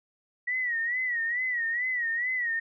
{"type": "tone with vibrato", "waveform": "sine", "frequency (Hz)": 1926, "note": "B6", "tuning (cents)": -44, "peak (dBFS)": -26, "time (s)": [0.47, 2.6], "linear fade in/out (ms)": 10, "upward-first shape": "sine", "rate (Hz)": 2.3, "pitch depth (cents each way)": 100, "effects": []}